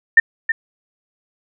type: tone with echo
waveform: sine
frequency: 1806 Hz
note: A6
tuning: 45 cents sharp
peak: -4 dBFS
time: 0.17-0.2 s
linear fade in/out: 5 ms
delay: 320 ms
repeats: 1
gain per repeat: -10 dB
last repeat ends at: 0.52 s
effects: none